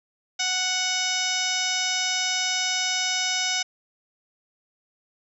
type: harmonic tone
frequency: 740 Hz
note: F#5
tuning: in tune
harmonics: 1 / 2 / 3 / 4 / 5 / 6 / 7 / 8 / 9 / 10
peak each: -34 / -33 / -30 / -31 / -31 / -39 / -29 / -30 / -38 / -39 dBFS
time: 0.39-3.63 s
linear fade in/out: 10 ms
effects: none